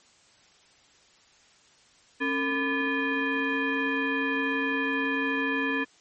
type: tone with frequency modulation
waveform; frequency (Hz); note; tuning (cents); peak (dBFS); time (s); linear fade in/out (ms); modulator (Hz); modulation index
sine; 1001; B5; +23; -24; 2.2-5.85; 20; 727; 1.9
effects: white hiss -59 dBFS RMS until 6 s + MP3 32 kbps